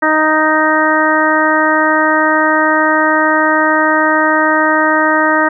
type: harmonic tone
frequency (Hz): 311.1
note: D#4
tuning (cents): 0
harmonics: 1 / 2 / 3 / 4 / 5 / 6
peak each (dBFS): -16 / -16 / -16 / -16 / -16 / -16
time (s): 0.02-5.49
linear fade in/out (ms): 10
effects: none